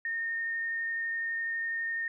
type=tone with vibrato; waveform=sine; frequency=1833 Hz; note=A#6; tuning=30 cents flat; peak=-30 dBFS; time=0.05-2.08 s; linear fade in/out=2 ms; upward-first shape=triangle; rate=12 Hz; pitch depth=9 cents each way; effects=none